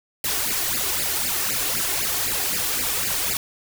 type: noise with flanger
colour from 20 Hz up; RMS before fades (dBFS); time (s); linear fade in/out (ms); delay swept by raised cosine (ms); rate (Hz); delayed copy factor
white; -24; 0.24-3.37; 2; 0.41 to 2.81; 3.9; +1
effects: none